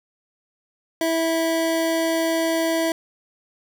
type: tone pair together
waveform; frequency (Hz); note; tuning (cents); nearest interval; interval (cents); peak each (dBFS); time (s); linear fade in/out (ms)
square; 327.5 / 655; E4 / E5; -11 / -11; octave; 1200; -23; 1.01-2.92; 2
effects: none